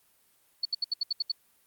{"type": "tone bursts", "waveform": "sine", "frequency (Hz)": 4435, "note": "C#8", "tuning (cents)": 0, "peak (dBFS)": -25, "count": 8, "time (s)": [0.63, 1.318], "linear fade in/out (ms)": 5, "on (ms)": 23, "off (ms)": 72, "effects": ["white hiss -66 dBFS RMS until 1.66 s", "Opus 32 kbps"]}